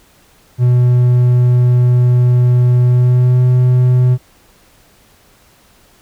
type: tone with pitch glide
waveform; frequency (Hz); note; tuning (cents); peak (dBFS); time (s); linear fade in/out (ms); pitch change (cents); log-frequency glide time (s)
triangle; 123.47 to 125.56; B2 to B2; 0 to +29; -5; 0.58-4.18; 50; +29; 2.85-3.42
effects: pink hiss -49 dBFS RMS until 6.01 s